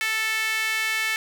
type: tone with high-pass filter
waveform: sawtooth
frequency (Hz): 440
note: A4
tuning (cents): 0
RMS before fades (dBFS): -25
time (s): 0.01-1.16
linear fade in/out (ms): 0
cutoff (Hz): 2000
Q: 3.4
effects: none